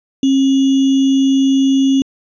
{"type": "tone with sample-and-hold", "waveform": "sine", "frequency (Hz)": 270, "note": "C#4", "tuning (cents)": -45, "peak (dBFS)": -9, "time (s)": [0.23, 2.02], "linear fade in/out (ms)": 2, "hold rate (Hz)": 3150, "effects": ["resampled to 16000 Hz"]}